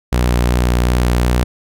sawtooth tone with vibrato, 60.7 Hz, B1, 29 cents flat, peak -8 dBFS, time 0.12-1.44 s, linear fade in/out 10 ms, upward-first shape square, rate 2.7 Hz, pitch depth 11 cents each way, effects none

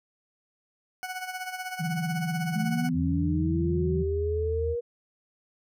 20% pulse tone with tremolo, 740 Hz, F#5, in tune, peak -26 dBFS, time 1.03-2.89 s, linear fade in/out 0 ms, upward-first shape sine, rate 16 Hz, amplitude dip 65%
sine tone with vibrato, 164.81 Hz, E3, in tune, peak -27 dBFS, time 1.79-4.04 s, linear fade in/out 20 ms, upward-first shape triangle, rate 20 Hz, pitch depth 200 cents each way
sine linear sweep, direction up, 207.5 to 480.2 Hz, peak -27 dBFS, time 2.54-4.81 s, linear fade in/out 20 ms
sine tone with pitch glide, 83.3 to 79.95 Hz, E2 to D#2, +19 to +48 cents, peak -28 dBFS, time 2.93-4.76 s, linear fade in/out 50 ms, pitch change -71 cents, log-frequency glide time 3.78-4.02 s
effects none

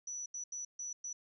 sine tone bursts at uneven times, 5920 Hz, F#8, in tune, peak -39 dBFS, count 5, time 0.07-0.26 / 0.34-0.44 / 0.52-0.65 / 0.79-0.93 / 1.04-1.13 s, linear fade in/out 5 ms, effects none

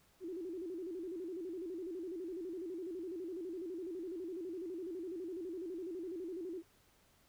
sine tone with vibrato, 351.4 Hz, F4, 11 cents sharp, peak -40 dBFS, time 0.2-6.63 s, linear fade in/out 50 ms, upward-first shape square, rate 12 Hz, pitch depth 110 cents each way, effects pink hiss -69 dBFS RMS until 7.28 s

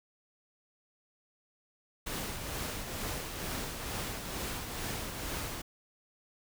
pink noise with tremolo, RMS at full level -36 dBFS, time 2.06-5.62 s, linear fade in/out 10 ms, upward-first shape triangle, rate 2.2 Hz, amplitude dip 45%, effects none

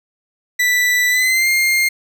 40% pulse tone with pitch glide, 1975.5 to 2117 Hz, B6 to C7, 0 to +20 cents, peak -12 dBFS, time 0.59-1.89 s, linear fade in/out 10 ms, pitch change +120 cents, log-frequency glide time 1.09-1.49 s, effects none

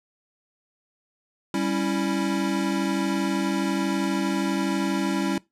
square chord, C# diminished, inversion second, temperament equal, 196 / 277.2 / 329.6 Hz, G3 / C#4 / E4, 0 / 0 / 0 cents, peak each -28 dBFS, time 1.54-5.38 s, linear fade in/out 2 ms, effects noise-tail reverb RT60 0.2 s tail -22 dB re dry + low-pass 10000 Hz 12 dB/octave

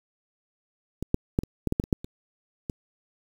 clicks, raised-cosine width 3 ms, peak -17 / -7 / -8 / -21 / -12 / -11 / -9 / -21 / -7 / -24 / -18 dBFS, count 11, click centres 1.026 / 1.144 / 1.389 / 1.435 / 1.673 / 1.724 / 1.799 / 1.839 / 1.928 / 2.045 / 2.698 s, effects 7-bit

